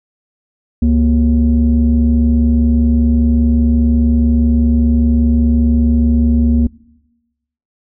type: tone pair together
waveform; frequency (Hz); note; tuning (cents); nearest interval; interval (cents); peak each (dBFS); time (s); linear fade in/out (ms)
sine; 70.28 / 235.8; C#2 / A#3; +24 / +20; octave + major sixth; 2096; -10; 0.82-6.67; 5
effects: noise-tail reverb RT60 1.0 s tail -22 dB re dry + tanh soft clip ceiling -4 dBFS